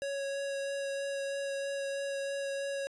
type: tone with vibrato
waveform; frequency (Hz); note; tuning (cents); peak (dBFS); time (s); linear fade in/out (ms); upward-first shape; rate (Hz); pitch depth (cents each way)
square; 554.4; C#5; 0; -34; 0.02-2.87; 0; sine; 3.1; 9
effects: resampled to 24000 Hz + 12-bit